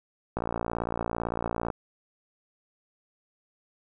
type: click train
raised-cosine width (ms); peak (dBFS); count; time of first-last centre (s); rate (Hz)
1; -15; 78; 0.37-1.702; 57.8
effects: none